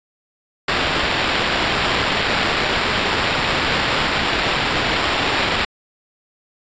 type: noise with sample-and-hold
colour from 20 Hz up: white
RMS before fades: -19 dBFS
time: 0.68-5.65 s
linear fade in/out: 5 ms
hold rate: 6300 Hz
effects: resampled to 16000 Hz